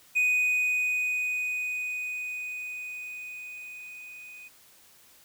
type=tone with level ramp; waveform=triangle; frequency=2489 Hz; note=D#7; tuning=in tune; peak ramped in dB=-19 to -42 dBFS; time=0.15-4.49 s; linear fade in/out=20 ms; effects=white hiss -57 dBFS RMS until 5.24 s